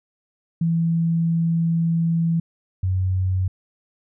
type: tone pair in turn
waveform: sine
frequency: 166.1 / 93.22 Hz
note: E3 / F#2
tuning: +13 / +13 cents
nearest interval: minor seventh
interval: 1000 cents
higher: first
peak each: -17 / -18 dBFS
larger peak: first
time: 0.61-2.4 / 2.83-3.48 s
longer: first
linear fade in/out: 5 ms
effects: none